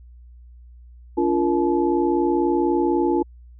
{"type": "tone cluster", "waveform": "sine", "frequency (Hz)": [284.1, 344.2, 468.1, 861], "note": ["C#4", "F4", "A#4", "A5"], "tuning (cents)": [43, -25, 7, -38], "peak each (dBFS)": [-23, -19, -27, -26], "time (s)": [1.17, 3.23], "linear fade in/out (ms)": 10, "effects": ["added 60 Hz sine -42 dBFS peak until 3.59 s"]}